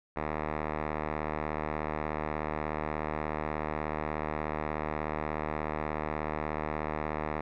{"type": "tone with low-pass filter", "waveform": "5% pulse", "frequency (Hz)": 76.6, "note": "D#2", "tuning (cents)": -27, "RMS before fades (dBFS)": -34, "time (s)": [0.16, 7.41], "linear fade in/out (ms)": 5, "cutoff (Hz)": 1600, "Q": 2.9, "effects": []}